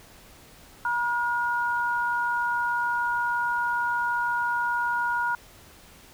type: tone pair together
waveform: sine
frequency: 958.5 / 1432 Hz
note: A#5 / F6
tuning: +48 / +43 cents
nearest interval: perfect fifth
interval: 695 cents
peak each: -26 dBFS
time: 0.85-5.35 s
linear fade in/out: 2 ms
effects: pink hiss -51 dBFS RMS until 6.13 s